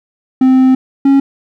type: tone pair in turn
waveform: triangle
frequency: 260 / 274.7 Hz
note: C4 / C#4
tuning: -11 / -16 cents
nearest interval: minor second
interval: 95 cents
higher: second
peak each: -3 dBFS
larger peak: neither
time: 0.41-0.75 / 1.05-1.2 s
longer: first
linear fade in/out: 5 ms
effects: none